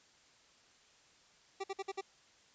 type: tone bursts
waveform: 25% pulse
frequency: 389.1 Hz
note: G4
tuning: 13 cents flat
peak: -33 dBFS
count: 5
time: 1.6-2.012 s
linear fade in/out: 10 ms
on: 40 ms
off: 53 ms
effects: white hiss -65 dBFS RMS until 2.54 s + resampled to 16000 Hz